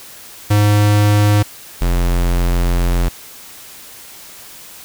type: tone pair in turn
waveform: square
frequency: 103.83 / 43.66 Hz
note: G#2 / F1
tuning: 0 / 0 cents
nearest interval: octave + minor third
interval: 1500 cents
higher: first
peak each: -10 / -13 dBFS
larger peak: first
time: 0.5-1.43 / 1.81-3.09 s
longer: second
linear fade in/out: 10 ms
effects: white hiss -37 dBFS RMS until 4.84 s